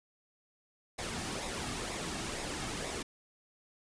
pink noise with flanger, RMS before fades -38 dBFS, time 0.98-3.03 s, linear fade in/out 10 ms, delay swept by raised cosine 0.66 to 2.06 ms, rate 2.1 Hz, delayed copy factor -0.5, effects resampled to 22050 Hz

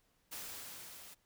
white noise with level ramp, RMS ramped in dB -44 to -54 dBFS, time 0.31-1.15 s, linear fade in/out 20 ms, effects pink hiss -75 dBFS RMS until 1.25 s

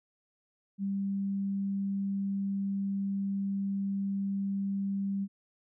sine tone, 197.1 Hz, G3, 10 cents sharp, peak -29 dBFS, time 0.78-5.28 s, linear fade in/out 50 ms, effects none

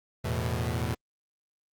sawtooth chord, E suspended fourth, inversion none, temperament equal, 82.41 / 110 / 123.47 Hz, E2 / A2 / B2, 0 / 0 / 0 cents, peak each -28 dBFS, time 0.24-0.95 s, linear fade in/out 10 ms, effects Opus 48 kbps

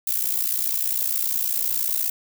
violet noise with amplitude modulation, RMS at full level -20 dBFS, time 0.07-2.1 s, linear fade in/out 5 ms, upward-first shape sine, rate 59.9 Hz, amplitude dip 85%, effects none

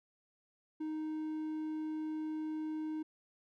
triangle tone, 311.1 Hz, D#4, in tune, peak -34 dBFS, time 0.8-3.03 s, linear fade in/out 10 ms, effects none

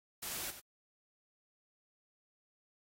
white noise with echo, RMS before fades -41 dBFS, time 0.22-0.51 s, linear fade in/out 10 ms, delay 93 ms, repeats 1, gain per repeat -10 dB, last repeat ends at 0.603 s, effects AAC 48 kbps

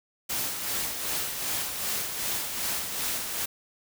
white noise with tremolo, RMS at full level -29 dBFS, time 0.29-3.46 s, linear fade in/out 10 ms, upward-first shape sine, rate 2.6 Hz, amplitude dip 45%, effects none

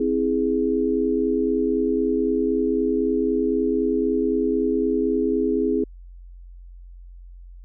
sine chord, C augmented, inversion none, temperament equal with one note detuned, 261.6 / 325.5 / 415.3 Hz, C4 / E4 / G#4, 0 / -22 / 0 cents, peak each -23 / -24 / -22 dBFS, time 0-5.84 s, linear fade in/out 5 ms, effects added 44 Hz sine -39 dBFS peak until 7.64 s

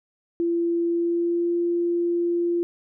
sine tone with pitch glide, 340.1 to 344.8 Hz, F4 to F4, -46 to -22 cents, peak -20 dBFS, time 0.4-2.63 s, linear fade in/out 0 ms, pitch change +24 cents, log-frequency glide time 0.86-1.55 s, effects none

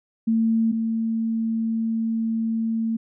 sine tone pair in turn, 225.3 / 225.3 Hz, A3 / A3, +41 / +41 cents, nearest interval unison, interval 0 cents, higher neither, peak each -17 / -21 dBFS, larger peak first, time 0.27-0.72 / 0.72-2.97 s, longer second, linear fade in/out 10 ms, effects none

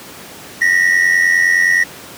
triangle tone pair together, 1850 / 1939.7 Hz, A#6 / B6, -14 / -32 cents, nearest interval minor second, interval 82 cents, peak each -11 dBFS, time 0.61-1.84 s, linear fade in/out 10 ms, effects pink hiss -34 dBFS RMS until 2.17 s + high-pass 150 Hz 12 dB/octave

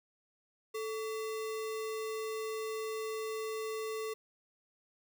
sine tone with sample-and-hold, 438.4 Hz, A4, 6 cents flat, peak -35 dBFS, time 0.74-4.14 s, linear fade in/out 10 ms, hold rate 1575 Hz, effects none

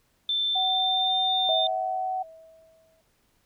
sine tone with pitch glide, 3547 to 3601 Hz, A7 to A7, +13 to +39 cents, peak -23 dBFS, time 0.29-1.67 s, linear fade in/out 2 ms, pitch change +26 cents, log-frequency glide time 0.46-1.17 s
sine tone, 750 Hz, F#5, 23 cents sharp, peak -26 dBFS, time 0.55-2.23 s, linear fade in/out 10 ms
sine tone with exponential decay, 647 Hz, E5, 32 cents flat, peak -23 dBFS, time 1.49-3.01 s, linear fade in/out 1 ms, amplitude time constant 330 ms
effects pink hiss -68 dBFS RMS until 3.45 s

